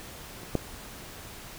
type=clicks; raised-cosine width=2 ms; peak=-29 / -11 dBFS; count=2; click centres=0.433 / 0.553 s; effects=pink hiss -44 dBFS RMS until 1.58 s

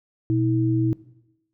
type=tone pair together; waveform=sine; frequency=121.3 / 322 Hz; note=B2 / E4; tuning=-31 / -41 cents; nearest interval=octave + perfect fourth; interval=1690 cents; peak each=-21 dBFS; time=0.3-0.93 s; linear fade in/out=0 ms; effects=noise-tail reverb RT60 0.9 s tail -19 dB re dry

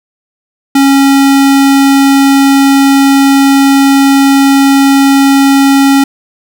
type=tone; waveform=square; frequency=275 Hz; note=C#4; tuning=14 cents flat; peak=-4 dBFS; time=0.75-6.04 s; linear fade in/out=5 ms; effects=none

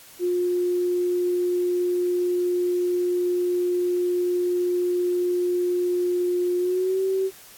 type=tone with pitch glide; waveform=sine; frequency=356.3 to 381.9 Hz; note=F4 to G4; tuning=+35 to -45 cents; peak=-20 dBFS; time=0.19-7.31 s; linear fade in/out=50 ms; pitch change=+120 cents; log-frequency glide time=6.58-7.01 s; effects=white hiss -47 dBFS RMS until 7.57 s + AAC 64 kbps

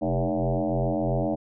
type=tone with frequency modulation; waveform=sine; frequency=220.3 Hz; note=A3; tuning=2 cents sharp; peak=-22 dBFS; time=0.01-1.36 s; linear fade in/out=20 ms; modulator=87.5 Hz; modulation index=5.7; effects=none

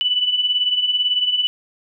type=beating tone pair; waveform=sine; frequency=2960 / 2978 Hz; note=F#7 / F#7; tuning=0 / +11 cents; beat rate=18 Hz; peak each=-23 / -17 dBFS; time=0.01-1.47 s; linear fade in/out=0 ms; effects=none

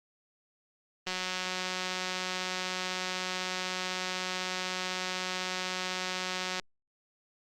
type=click train; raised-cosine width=0.2 ms; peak=-16 dBFS; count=1018; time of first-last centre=1.07-6.597 s; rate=184 Hz; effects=Opus 24 kbps

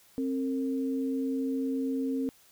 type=tone pair together; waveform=sine; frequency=265.9 / 457.4 Hz; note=C4 / A#4; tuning=+28 / -33 cents; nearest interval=major sixth; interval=939 cents; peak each=-28 / -36 dBFS; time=0.18-2.29 s; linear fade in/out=0 ms; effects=white hiss -60 dBFS RMS until 2.51 s

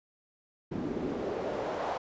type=noise with band-pass filter sweep; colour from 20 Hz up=pink; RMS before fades=-34 dBFS; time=0.71-1.98 s; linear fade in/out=10 ms; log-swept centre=250 to 780 Hz; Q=2.1; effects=resampled to 16000 Hz

